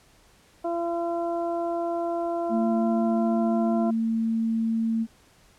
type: harmonic tone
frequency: 340 Hz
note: F4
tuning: 46 cents flat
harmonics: 1 / 2 / 3 / 4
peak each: -29 / -27 / -38 / -43 dBFS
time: 0.64-3.91 s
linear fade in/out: 10 ms
type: tone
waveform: sine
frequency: 225.6 Hz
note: A3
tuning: 44 cents sharp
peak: -22 dBFS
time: 2.49-5.07 s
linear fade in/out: 50 ms
effects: pink hiss -58 dBFS RMS until 5.58 s + low-pass 11000 Hz 12 dB/octave